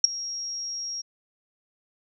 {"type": "tone with ADSR envelope", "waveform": "sine", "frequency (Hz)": 5600, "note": "F8", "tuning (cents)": 4, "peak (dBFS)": -9, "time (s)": [0.04, 1.02], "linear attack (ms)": 4, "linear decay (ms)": 11, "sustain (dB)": -21, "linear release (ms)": 15, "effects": []}